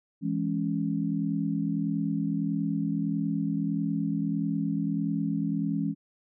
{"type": "chord", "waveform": "sine", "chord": "C# minor", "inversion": "first", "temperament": "just", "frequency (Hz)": [166.31, 207.9, 277.2], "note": ["E3", "G#3", "C#4"], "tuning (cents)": [16, 2, 0], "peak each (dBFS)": -30, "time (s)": [0.21, 5.95], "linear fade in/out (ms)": 50, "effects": []}